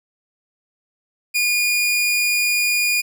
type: tone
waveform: sawtooth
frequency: 2436 Hz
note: D#7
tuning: 37 cents flat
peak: -13 dBFS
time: 1.34-3.02 s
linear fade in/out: 20 ms
effects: none